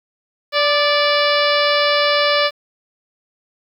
harmonic tone with a mistuned harmonic, 582 Hz, D5, 16 cents flat, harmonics 1 / 2 / 3 / 4 / 5 / 6 / 7 / 8 / 9, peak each -17 / -20 / -22 / -23 / -24 / -25 / -25 / -26 / -27 dBFS, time 0.52-2.51 s, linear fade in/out 50 ms, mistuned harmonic 2, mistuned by +28 cents, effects 8-bit

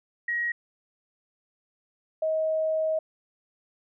sine tone pair in turn, 1896 / 632.7 Hz, A#6 / D#5, +29 / +29 cents, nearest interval octave + perfect fifth, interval 1900 cents, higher first, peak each -25 / -23 dBFS, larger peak second, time 0.28-0.52 / 2.22-2.99 s, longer second, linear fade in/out 5 ms, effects none

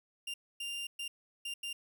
40% pulse tone bursts at uneven times, 2794 Hz, F7, in tune, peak -36 dBFS, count 5, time 0.27-0.34 / 0.6-0.87 / 0.99-1.08 / 1.45-1.54 / 1.63-1.73 s, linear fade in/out 5 ms, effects none

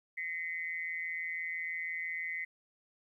sine tone with amplitude modulation, 2039 Hz, C7, 45 cents flat, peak -31 dBFS, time 0.17-2.45 s, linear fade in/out 10 ms, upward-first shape sine, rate 166 Hz, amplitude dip 90%, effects 12-bit

